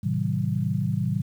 sine chord, A diminished seventh, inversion none, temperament just, 110 / 132 / 158.4 / 190.08 Hz, A2 / C3 / Eb3 / Gb3, 0 / +16 / +31 / +47 cents, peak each -28 dBFS, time 0.03-1.22 s, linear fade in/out 10 ms, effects 9-bit

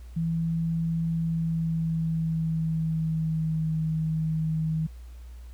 sine tone with pitch glide, 164.81 to 158.74 Hz, E3 to D#3, 0 to +35 cents, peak -24 dBFS, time 0.16-4.87 s, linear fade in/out 10 ms, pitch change -65 cents, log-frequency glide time 1.1-3.69 s, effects added 60 Hz sine -40 dBFS peak until 5.53 s + pink hiss -60 dBFS RMS until 5.53 s

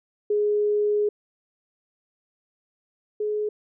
sine tone pair in turn, 416.8 / 422.1 Hz, G#4 / G#4, +6 / +28 cents, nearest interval unison, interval 22 cents, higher second, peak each -19 / -23 dBFS, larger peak first, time 0.3-1.09 / 3.2-3.49 s, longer first, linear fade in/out 5 ms, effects none

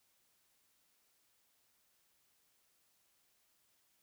silence, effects white hiss -75 dBFS RMS until 4.02 s

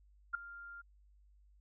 sine tone with ADSR envelope, 1396.9 Hz, F6, in tune, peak -29 dBFS, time 0.33-0.82 s, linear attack 18 ms, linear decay 5 ms, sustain -18 dB, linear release 15 ms, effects added 50 Hz sine -62 dBFS peak until 1.6 s

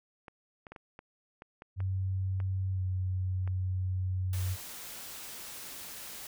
clicks, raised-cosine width 0.5 ms, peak -31 dBFS, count 10, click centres 0.282 / 0.668 / 0.72 / 0.762 / 0.991 / 1.421 / 1.621 / 1.804 / 2.402 / 3.476 s
sine tone with pitch glide, 94.8 to 92.8 Hz, F#2 to F#2, +43 to +6 cents, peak -29 dBFS, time 1.76-4.57 s, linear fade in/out 50 ms, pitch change -37 cents, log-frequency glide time 2.73-2.81 s
white noise, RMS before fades -44 dBFS, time 4.33-6.27 s, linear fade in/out 2 ms
effects none

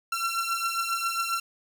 sawtooth beating tone pair, 1355 / 1362.4 Hz, E6 / F6, +47 / -43 cents, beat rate 7.4 Hz, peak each -25 / -27 dBFS, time 0.12-1.4 s, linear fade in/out 5 ms, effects none

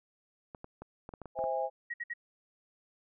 clicks, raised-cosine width 1 ms, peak -30 dBFS, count 9, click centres 0.548 / 0.644 / 0.82 / 1.091 / 1.138 / 1.217 / 1.257 / 1.39 / 1.44 s
sine chord, C augmented, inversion none, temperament just, 523.3 / 654.1 / 817.6 Hz, C5 / E5 / G#5, 0 / -14 / -27 cents, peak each -34 / -35 / -34 dBFS, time 1.35-1.7 s, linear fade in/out 50 ms
sine tone bursts, 1900 Hz, A#6, 33 cents sharp, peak -34 dBFS, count 3, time 1.9-2.138 s, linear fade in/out 10 ms, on 40 ms, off 59 ms
effects none

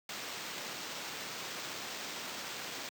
violet noise with sample-and-hold, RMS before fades -42 dBFS, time 0.09-2.89 s, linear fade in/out 2 ms, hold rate 11025 Hz, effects high-pass 150 Hz 12 dB/octave

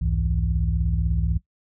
sine tone cluster, 62.4 / 78.6 / 102.3 / 162.7 Hz, B1 / D#2 / G#2 / E3, +19 / +18 / -26 / -22 cents, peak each -22 / -28 / -27 / -27 dBFS, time 0.01-1.38 s, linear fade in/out 10 ms, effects noise-tail reverb RT60 0.1 s tail -17 dB re dry + tanh soft clip ceiling -10 dBFS

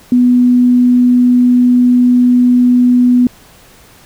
sine tone, 246.9 Hz, B3, in tune, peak -5 dBFS, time 0.12-3.27 s, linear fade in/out 2 ms, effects pink hiss -42 dBFS RMS until 4.05 s

